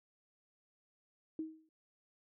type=tone with exponential decay; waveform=sine; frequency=316.9 Hz; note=D#4; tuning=32 cents sharp; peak=-34 dBFS; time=1.39-1.69 s; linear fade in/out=2 ms; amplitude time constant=65 ms; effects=none